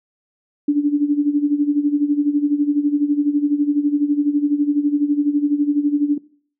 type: tone with tremolo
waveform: sine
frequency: 291 Hz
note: D4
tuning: 16 cents flat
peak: -11 dBFS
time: 0.68-6.18 s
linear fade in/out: 5 ms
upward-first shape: sine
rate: 12 Hz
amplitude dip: 70%
effects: noise-tail reverb RT60 0.5 s tail -21 dB re dry

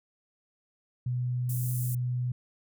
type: tone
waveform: sine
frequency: 124.1 Hz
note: B2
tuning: 9 cents sharp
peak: -27 dBFS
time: 1.06-2.32 s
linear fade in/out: 5 ms
type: high-pass noise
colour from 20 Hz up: pink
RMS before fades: -39 dBFS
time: 1.49-1.95 s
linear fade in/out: 5 ms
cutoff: 9100 Hz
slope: 24 dB/octave
effects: none

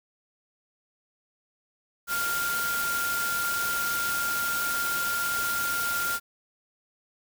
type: tone in noise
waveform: sine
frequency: 1396.9 Hz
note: F6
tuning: in tune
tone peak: -27 dBFS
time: 2.07-6.2 s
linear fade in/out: 50 ms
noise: white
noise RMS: -32 dBFS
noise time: 2.07-6.2 s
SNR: +2 dB
effects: none

